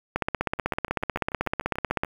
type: two click trains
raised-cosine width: 0.5 ms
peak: -9 / -24 dBFS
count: 31 / 11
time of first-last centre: 0.16-2.035 / 0.59-2.048 s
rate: 16 / 6.86 Hz
effects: 7-bit